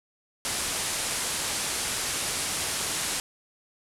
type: low-pass noise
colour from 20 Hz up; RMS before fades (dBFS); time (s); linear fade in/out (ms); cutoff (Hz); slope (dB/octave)
white; -30; 0.45-3.2; 0; 11000; 48
effects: none